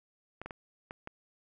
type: clicks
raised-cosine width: 0.5 ms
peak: -26 dBFS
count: 5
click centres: 0.416 / 0.46 / 0.508 / 0.909 / 1.074 s
effects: none